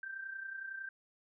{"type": "tone with amplitude modulation", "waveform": "sine", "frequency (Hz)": 1568, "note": "G6", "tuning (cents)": 0, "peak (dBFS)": -38, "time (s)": [0.03, 0.89], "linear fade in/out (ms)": 2, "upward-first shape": "sine", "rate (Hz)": 30.9, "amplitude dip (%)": 60, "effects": []}